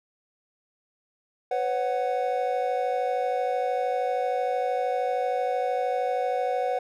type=chord; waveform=triangle; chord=B suspended second; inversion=none; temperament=equal with one note detuned; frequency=501.4 / 554.4 / 740 Hz; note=B4 / C#5 / F#5; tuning=+26 / 0 / 0 cents; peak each=-26 / -29 / -25 dBFS; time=1.51-6.79 s; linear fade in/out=5 ms; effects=none